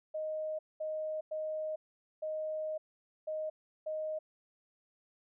sine tone bursts at uneven times, 622.3 Hz, D#5, in tune, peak -34 dBFS, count 6, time 0.14-0.59 / 0.8-1.21 / 1.31-1.76 / 2.22-2.78 / 3.27-3.5 / 3.86-4.19 s, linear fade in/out 10 ms, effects none

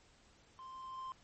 triangle tone with level ramp, 1046 Hz, C6, 1 cent flat, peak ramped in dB -47 to -39 dBFS, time 0.59-1.12 s, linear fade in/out 0 ms, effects pink hiss -66 dBFS RMS until 1.23 s + MP3 32 kbps

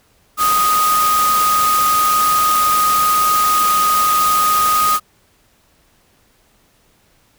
sine tone in noise, 1244.5 Hz, D#6, in tune, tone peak -12 dBFS, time 0.37-5 s, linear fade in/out 50 ms, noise white, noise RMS -21 dBFS, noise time 0.37-5 s, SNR +6 dB, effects pink hiss -56 dBFS RMS until 7.38 s

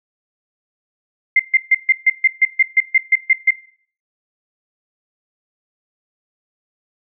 sine tone bursts, 2093 Hz, C7, in tune, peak -8 dBFS, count 13, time 1.36-3.508 s, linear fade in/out 5 ms, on 36 ms, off 140 ms, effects noise-tail reverb RT60 0.5 s tail -18 dB re dry

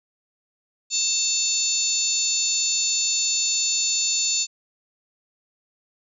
harmonic tone with a mistuned harmonic, 883 Hz, A5, 6 cents sharp, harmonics 3 / 4 / 5 / 6 / 7 / 8, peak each -33 / -30 / -26 / -33 / -29 / -23 dBFS, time 0.9-4.47 s, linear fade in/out 50 ms, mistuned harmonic 4, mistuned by +49 cents, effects none

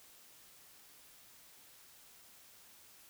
silence, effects white hiss -60 dBFS RMS until 3.09 s

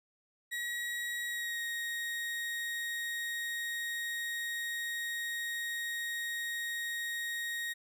35% pulse tone with pitch glide, 1910 to 1873.9 Hz, A#6 to A#6, +42 to +9 cents, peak -33 dBFS, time 0.51-7.74 s, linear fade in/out 20 ms, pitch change -33 cents, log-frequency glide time 1.27-1.61 s, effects none

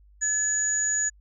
sine tone pair together, 1707 / 6828 Hz, G#6 / G#8, +47 / +47 cents, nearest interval 2 octaves, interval 2400 cents, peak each -30 / -23 dBFS, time 0.21-1.1 s, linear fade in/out 20 ms, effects added 50 Hz sine -52 dBFS peak until 1.2 s

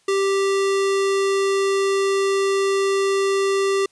square tone, 392 Hz, G4, in tune, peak -18 dBFS, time 0.08-3.86 s, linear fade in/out 5 ms, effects white hiss -61 dBFS RMS until 3.91 s + resampled to 22050 Hz

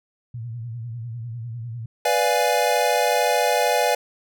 sine tone with vibrato, 116.54 Hz, A#2, in tune, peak -29 dBFS, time 0.34-1.86 s, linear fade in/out 5 ms, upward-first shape sine, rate 10 Hz, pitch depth 90 cents each way
square chord, B diminished seventh, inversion none, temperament equal, 493.9 / 587.3 / 698.5 / 830.6 Hz, B4 / D5 / F5 / Ab5, 0 / 0 / 0 / 0 cents, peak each -24 dBFS, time 2.05-3.95 s, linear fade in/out 5 ms
effects none

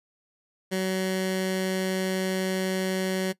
15% pulse tone with notch filter, 188 Hz, F#3, 28 cents sharp, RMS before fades -27 dBFS, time 0.71-3.33 s, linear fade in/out 20 ms, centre 820 Hz, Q 2, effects noise-tail reverb RT60 0.1 s tail -20 dB re dry + resampled to 32000 Hz

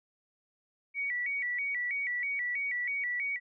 sine tone with vibrato, 2095 Hz, C7, 2 cents sharp, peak -30 dBFS, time 0.94-3.4 s, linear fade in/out 50 ms, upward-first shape square, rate 3.1 Hz, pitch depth 120 cents each way, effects none

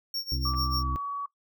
square tone with tremolo, 5510 Hz, F8, 24 cents flat, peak -29 dBFS, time 0.14-0.83 s, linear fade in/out 2 ms, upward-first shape sine, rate 6.8 Hz, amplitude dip 90%
harmonic tone, 64.2 Hz, C2, 32 cents flat, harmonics 1 / 2 / 4 / 5, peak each -29 / -35 / -41 / -43 dBFS, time 0.32-0.96 s, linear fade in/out 0 ms
sine tone with pitch glide, 1164 to 1131.5 Hz, D6 to C#6, -16 to +35 cents, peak -30 dBFS, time 0.45-1.26 s, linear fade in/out 5 ms, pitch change -49 cents, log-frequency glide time 0.76-0.9 s
clicks, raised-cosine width 0.5 ms, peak -33 dBFS, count 2, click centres 0.537 / 0.546 s
effects noise-tail reverb RT60 0.1 s tail -18 dB re dry

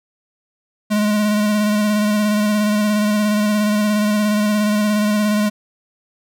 square tone with vibrato, 210 Hz, G#3, 19 cents sharp, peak -15 dBFS, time 0.9-5.5 s, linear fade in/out 20 ms, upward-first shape square, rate 17 Hz, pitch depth 20 cents each way, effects none

